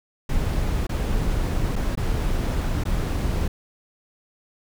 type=noise with dropouts; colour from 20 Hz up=brown; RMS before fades=-23 dBFS; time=0.29-3.48 s; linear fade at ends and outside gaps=5 ms; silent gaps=0.869-0.892 / 1.757-1.761 / 1.954-1.973 / 2.838-2.852 s; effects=none